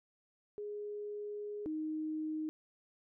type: tone pair in turn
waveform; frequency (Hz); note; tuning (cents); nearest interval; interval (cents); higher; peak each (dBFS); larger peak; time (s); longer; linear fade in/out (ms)
sine; 415.3 / 311.1; G#4 / D#4; 0 / 0; perfect fourth; 500; first; -39 / -35; second; 0.58-1.66 / 1.66-2.49; first; 0
effects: none